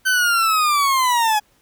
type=linear sweep; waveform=40% pulse; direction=down; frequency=1539 to 830.6 Hz; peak=-14 dBFS; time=0.05-1.4 s; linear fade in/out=20 ms; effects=pink hiss -59 dBFS RMS until 1.61 s